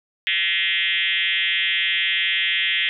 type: tone with frequency modulation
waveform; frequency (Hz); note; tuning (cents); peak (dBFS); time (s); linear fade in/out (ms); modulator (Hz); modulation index
sine; 2606; E7; -20; -18; 0.27-2.89; 0; 177; 4.6
effects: none